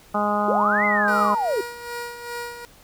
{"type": "harmonic tone", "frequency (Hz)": 207.4, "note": "G#3", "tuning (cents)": -2, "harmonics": [1, 2, 3, 4, 5, 6, 7], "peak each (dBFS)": [-26, -32, -26, -25, -29, -25, -36], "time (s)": [0.14, 1.35], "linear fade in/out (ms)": 10}
{"type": "linear two-way sweep", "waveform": "sine", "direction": "up then down", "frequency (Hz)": [363, 2093, 363], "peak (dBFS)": -20, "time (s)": [0.48, 1.61], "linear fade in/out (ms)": 5, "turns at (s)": 0.85}
{"type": "tone with tremolo", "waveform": "15% pulse", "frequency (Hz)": 477.1, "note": "A#4", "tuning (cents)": 40, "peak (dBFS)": -22, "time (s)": [1.08, 2.65], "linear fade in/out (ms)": 0, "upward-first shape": "sine", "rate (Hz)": 2.5, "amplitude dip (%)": 60}
{"effects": ["pink hiss -51 dBFS RMS until 2.83 s"]}